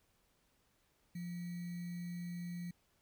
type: tone with sample-and-hold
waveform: sine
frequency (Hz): 174.61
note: F3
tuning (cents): 0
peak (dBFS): -40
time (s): 1.15-2.71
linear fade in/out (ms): 5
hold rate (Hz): 2100
effects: pink hiss -75 dBFS RMS until 3.01 s